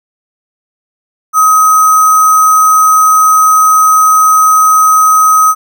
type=tone with sample-and-hold; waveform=sine; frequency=1264 Hz; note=D#6; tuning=27 cents sharp; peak=-3 dBFS; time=1.33-5.55 s; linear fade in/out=50 ms; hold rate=7350 Hz; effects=none